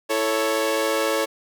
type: chord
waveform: sawtooth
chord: A major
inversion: second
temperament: equal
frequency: 329.6 / 440 / 554.4 Hz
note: E4 / A4 / C#5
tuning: 0 / 0 / 0 cents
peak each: -24 / -21 / -19 dBFS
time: 0.09-1.26 s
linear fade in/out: 20 ms
effects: none